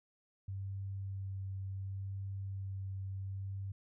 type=tone with vibrato; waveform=sine; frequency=97 Hz; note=G2; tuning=18 cents flat; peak=-38 dBFS; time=0.48-3.72 s; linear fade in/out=5 ms; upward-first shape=sine; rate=0.7 Hz; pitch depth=12 cents each way; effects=none